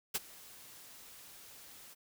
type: noise with ADSR envelope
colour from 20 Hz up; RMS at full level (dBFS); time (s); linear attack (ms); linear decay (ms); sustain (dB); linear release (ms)
white; -32; 0.14-1.95; 14; 31; -22; 23
effects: none